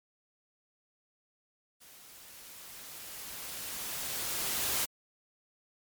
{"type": "noise with level ramp", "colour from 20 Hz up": "white", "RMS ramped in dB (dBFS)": [-55, -30], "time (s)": [1.8, 4.86], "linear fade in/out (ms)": 20, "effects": ["MP3 96 kbps"]}